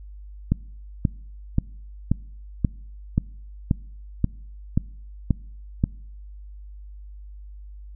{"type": "click train", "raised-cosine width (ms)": 5, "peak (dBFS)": -6, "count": 11, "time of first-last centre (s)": [0.52, 5.839], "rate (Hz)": 1.88, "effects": ["noise-tail reverb RT60 0.7 s tail -25 dB re dry", "added 50 Hz sine -38 dBFS peak until 7.95 s"]}